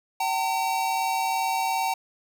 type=tone pair together; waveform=square; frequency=766 / 908.7 Hz; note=G5 / A#5; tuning=-40 / -44 cents; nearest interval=minor third; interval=296 cents; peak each=-27 dBFS; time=0.2-1.94 s; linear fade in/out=5 ms; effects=none